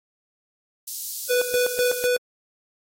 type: high-pass noise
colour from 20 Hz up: white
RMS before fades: -32 dBFS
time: 0.87-2.07 s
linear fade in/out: 10 ms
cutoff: 4500 Hz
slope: 24 dB/octave
type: tone with tremolo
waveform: square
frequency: 493.9 Hz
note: B4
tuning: in tune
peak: -19 dBFS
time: 1.29-2.18 s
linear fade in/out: 20 ms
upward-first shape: square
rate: 4 Hz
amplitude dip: 70%
effects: AAC 48 kbps